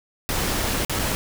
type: noise with dropouts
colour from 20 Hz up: pink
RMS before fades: -24 dBFS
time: 0.29-1.15 s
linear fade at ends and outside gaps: 0 ms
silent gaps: 0.849-0.896 / 0.99-0.994 s
effects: none